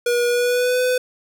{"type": "tone with pitch glide", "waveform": "square", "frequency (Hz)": [481.4, 502.4], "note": ["B4", "B4"], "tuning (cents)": [-44, 30], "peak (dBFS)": -17, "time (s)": [0.06, 0.98], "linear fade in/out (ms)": 5, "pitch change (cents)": 74, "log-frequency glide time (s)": [0.27, 0.81], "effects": []}